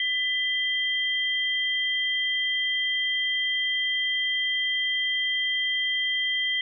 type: tone pair together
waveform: sine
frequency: 2000 / 3175 Hz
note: B6 / G7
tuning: +21 / +21 cents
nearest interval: minor sixth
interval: 800 cents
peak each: -26 dBFS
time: 0-6.61 s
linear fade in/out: 2 ms
effects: none